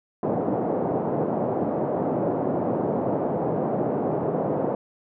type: band-pass noise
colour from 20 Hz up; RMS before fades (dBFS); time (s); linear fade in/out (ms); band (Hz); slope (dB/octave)
white; -25; 0.23-4.75; 2; 130 to 690; 24
effects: none